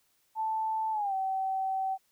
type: tone with pitch glide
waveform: sine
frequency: 880 to 766.1 Hz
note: A5 to G5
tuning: 0 to -40 cents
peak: -28 dBFS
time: 0.35-1.98 s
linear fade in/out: 50 ms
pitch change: -240 cents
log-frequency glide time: 0.92-1.14 s
effects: white hiss -71 dBFS RMS until 2.11 s